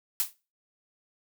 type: noise with exponential decay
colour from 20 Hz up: blue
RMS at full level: -22 dBFS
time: 0.2-0.33 s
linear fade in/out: 0 ms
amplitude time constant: 27 ms
effects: noise-tail reverb RT60 0.3 s tail -18 dB re dry